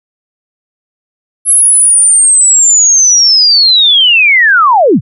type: linear sweep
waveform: sine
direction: down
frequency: 11000 to 82 Hz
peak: -3 dBFS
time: 1.45-5.01 s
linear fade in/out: 50 ms
effects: none